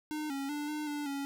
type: tone with pitch steps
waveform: square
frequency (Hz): 304.6 / 275.1 / 294.5 / 301.8 / 293.3 / 278.8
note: D#4 / C#4 / D4 / D4 / D4 / C#4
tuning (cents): -37 / -13 / +5 / +47 / -2 / +10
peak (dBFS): -35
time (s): 0.11-1.25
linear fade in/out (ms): 0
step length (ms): 190
effects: none